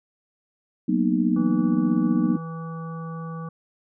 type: chord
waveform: sine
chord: B major seventh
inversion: second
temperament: just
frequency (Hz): 185.21 / 231.5 / 246.9 / 308.7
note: F#3 / A#3 / B3 / D#4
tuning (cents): +2 / -12 / 0 / -14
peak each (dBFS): -24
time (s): 0.88-2.37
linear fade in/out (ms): 10
type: harmonic tone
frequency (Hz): 163.8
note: E3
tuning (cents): -11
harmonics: 1 / 3 / 5 / 7 / 9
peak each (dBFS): -31 / -41 / -47 / -39 / -50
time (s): 1.36-3.49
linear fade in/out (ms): 5
effects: none